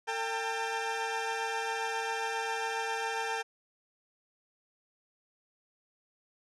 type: tone cluster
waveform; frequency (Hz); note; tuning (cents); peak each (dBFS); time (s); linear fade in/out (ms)
20% pulse; 452.2 / 794 / 897; A4 / G5 / A5; +47 / +22 / +33; -31 / -30 / -33; 0.07-3.43; 20
effects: low-pass 7000 Hz 12 dB/octave